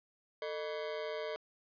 40% pulse ring-modulated tone, 529 Hz, C5, 19 cents sharp, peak -33 dBFS, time 0.42-1.36 s, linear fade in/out 0 ms, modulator 83.2 Hz, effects resampled to 11025 Hz + 12-bit

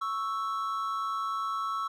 triangle tone pair together, 1108.7 / 1318.5 Hz, C#6 / E6, 0 / 0 cents, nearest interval minor third, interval 300 cents, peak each -31 / -30 dBFS, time 0.01-1.88 s, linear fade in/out 10 ms, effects none

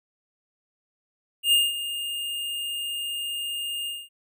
square tone with ADSR envelope, 2825 Hz, F7, 19 cents sharp, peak -16 dBFS, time 1.43-4.09 s, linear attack 93 ms, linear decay 200 ms, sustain -13 dB, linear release 220 ms, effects none

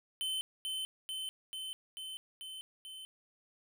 square tone with echo, 3065 Hz, G7, 40 cents flat, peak -34 dBFS, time 0.21-0.41 s, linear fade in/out 0 ms, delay 440 ms, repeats 6, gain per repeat -2 dB, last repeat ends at 3.05 s, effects none

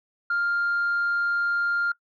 sine tone, 1400 Hz, F6, 4 cents sharp, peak -20 dBFS, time 0.3-1.92 s, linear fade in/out 5 ms, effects noise-tail reverb RT60 0.1 s tail -22 dB re dry + tanh soft clip ceiling -19 dBFS

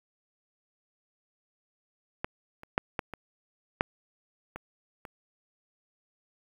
clicks, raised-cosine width 0.5 ms, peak -15 / -30 / -9 / -14 / -23 / -8 / -23 / -26 dBFS, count 8, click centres 2.245 / 2.634 / 2.779 / 2.992 / 3.137 / 3.809 / 4.56 / 5.052 s, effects 8-bit

